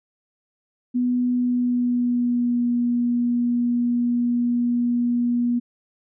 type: tone with pitch glide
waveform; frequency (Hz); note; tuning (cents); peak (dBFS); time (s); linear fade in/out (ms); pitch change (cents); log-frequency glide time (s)
sine; 246.9 to 240.8; B3 to B3; 0 to -44; -18; 0.94-5.6; 20; -44; 1.33-2.67
effects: none